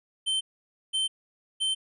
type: tone bursts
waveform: square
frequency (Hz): 3100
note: G7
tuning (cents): -20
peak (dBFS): -25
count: 3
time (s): 0.26-1.75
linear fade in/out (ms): 20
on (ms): 150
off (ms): 520
effects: resampled to 24000 Hz